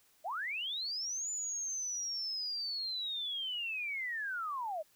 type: linear two-way sweep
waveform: sine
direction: up then down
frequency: 587.3 to 7040 to 587.3 Hz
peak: -35 dBFS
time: 0.24-4.83 s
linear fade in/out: 20 ms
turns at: 1.3 s
effects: white hiss -68 dBFS RMS until 4.95 s